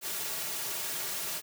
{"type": "noise with comb filter", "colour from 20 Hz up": "white", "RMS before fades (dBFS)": -35, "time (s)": [0.01, 1.42], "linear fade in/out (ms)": 50, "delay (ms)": 3.9, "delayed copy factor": -0.6, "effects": ["high-pass 150 Hz 12 dB/octave"]}